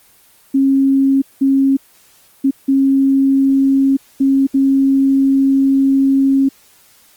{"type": "tone bursts at uneven times", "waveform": "sine", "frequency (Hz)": 271.3, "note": "C#4", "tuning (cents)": -37, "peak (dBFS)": -9, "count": 6, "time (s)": [[0.54, 1.22], [1.41, 1.77], [2.44, 2.51], [2.68, 3.97], [4.2, 4.47], [4.54, 6.49]], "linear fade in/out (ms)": 10, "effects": ["white hiss -49 dBFS RMS until 7.16 s", "Opus 24 kbps"]}